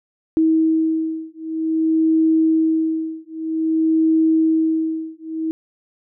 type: beating tone pair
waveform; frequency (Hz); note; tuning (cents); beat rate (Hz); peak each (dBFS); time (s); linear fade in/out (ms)
sine; 320 / 320.52; D#4 / E4; +49 / -49; 0.52; -18; 0.37-5.51; 0
effects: none